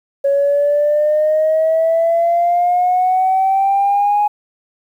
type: exponential sweep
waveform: sine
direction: up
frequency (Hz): 554.4 to 835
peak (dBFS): -10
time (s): 0.24-4.28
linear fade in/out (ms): 10
effects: tanh soft clip ceiling -7 dBFS + 8-bit